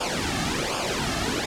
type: noise with flanger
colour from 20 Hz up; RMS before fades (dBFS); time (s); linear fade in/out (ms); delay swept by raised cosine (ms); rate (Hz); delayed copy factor
pink; -26; 0-1.46; 10; 0.5 to 2.1; 1.3; -0.75
effects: low-pass 7000 Hz 12 dB/octave